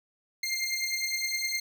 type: beating tone pair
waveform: 20% pulse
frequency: 2105 / 2114.8 Hz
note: C7 / C7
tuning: +10 / +18 cents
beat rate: 9.8 Hz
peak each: -26 / -27 dBFS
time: 0.43-1.6 s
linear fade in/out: 5 ms
effects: none